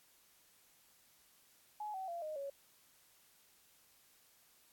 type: tone with pitch steps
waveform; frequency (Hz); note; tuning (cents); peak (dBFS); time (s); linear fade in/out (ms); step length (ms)
sine; 844 / 760.7 / 685.5 / 617.8 / 556.8; G#5 / F#5 / F5 / D#5 / C#5; +28 / +48 / -32 / -12 / +8; -40; 1.8-2.5; 5; 140
effects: white hiss -68 dBFS RMS until 4.72 s + AAC 64 kbps